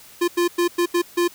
square tone bursts at uneven times, 348 Hz, F4, 6 cents flat, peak -17 dBFS, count 6, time 0.21-0.28 / 0.37-0.48 / 0.58-0.68 / 0.78-0.86 / 0.94-1.02 / 1.17-1.28 s, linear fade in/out 10 ms, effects white hiss -46 dBFS RMS until 1.34 s

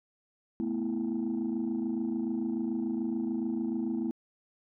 sine chord, A suspended second, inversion none, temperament equal, 220 / 246.9 / 329.6 Hz, A3 / B3 / E4, 0 / 0 / 0 cents, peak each -32 dBFS, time 0.6-4.11 s, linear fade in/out 0 ms, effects tanh soft clip ceiling -24 dBFS

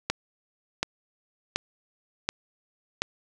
click train, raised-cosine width 0.2 ms, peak -7 dBFS, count 5, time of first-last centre 0.1-3.02 s, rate 1.37 Hz, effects none

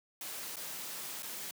white noise with dropouts, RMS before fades -42 dBFS, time 0.21-1.51 s, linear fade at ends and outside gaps 2 ms, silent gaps 0.559-0.567 / 1.224-1.23 s, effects high-pass 150 Hz 12 dB/octave

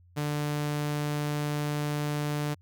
sawtooth tone, 147.9 Hz, D3, 13 cents sharp, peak -24 dBFS, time 0.16-2.55 s, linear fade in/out 20 ms, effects added 88 Hz sine -55 dBFS peak until 2.61 s

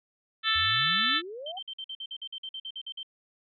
harmonic tone, 441 Hz, A4, 4 cents sharp, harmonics 3 / 4 / 5 / 6 / 7 / 8 / 9, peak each -30 / -29 / -37 / -35 / -31 / -28 / -33 dBFS, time 0.43-1.22 s, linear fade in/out 50 ms
sine exponential sweep, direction up, 75.8 to 792 Hz, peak -37 dBFS, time 0.55-1.59 s, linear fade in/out 10 ms
sine tone bursts, 3122 Hz, G7, 8 cents flat, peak -35 dBFS, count 15, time 1.46-3.031 s, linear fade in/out 5 ms, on 59 ms, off 49 ms
effects none

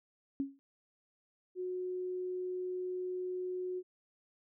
sine tone with exponential decay, 275 Hz, C#4, 14 cents flat, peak -28 dBFS, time 0.4-0.59 s, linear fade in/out 0 ms, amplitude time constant 41 ms
sine tone, 365.5 Hz, F#4, 21 cents flat, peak -35 dBFS, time 1.55-3.83 s, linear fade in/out 50 ms
effects none

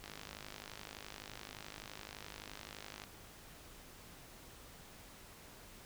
click train, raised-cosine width 0.2 ms, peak -29 dBFS, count 156, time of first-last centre 0.04-3.038 s, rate 51.7 Hz, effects pink hiss -56 dBFS RMS until 5.85 s

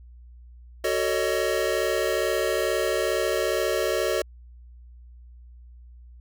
square chord, D# half-diminished seventh, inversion first, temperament just, 373.4 / 448 / 560 / 622.3 Hz, F#4 / A4 / C#5 / D#5, +16 / +31 / +18 / 0 cents, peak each -29 dBFS, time 0.84-4.22 s, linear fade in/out 5 ms, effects added 60 Hz sine -44 dBFS peak until 6.2 s

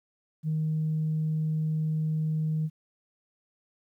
sine tone, 156.3 Hz, D#3, 8 cents sharp, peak -24 dBFS, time 0.43-2.7 s, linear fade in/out 50 ms, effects tanh soft clip ceiling -21 dBFS + 11-bit

